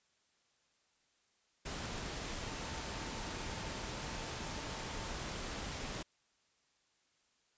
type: tone in noise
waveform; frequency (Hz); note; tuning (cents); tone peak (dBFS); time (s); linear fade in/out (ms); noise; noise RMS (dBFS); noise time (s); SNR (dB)
sine; 896; A5; +31; -53; 2.46-5.12; 10; pink; -42; 1.65-6.03; -14
effects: white hiss -75 dBFS RMS until 7.57 s + resampled to 16000 Hz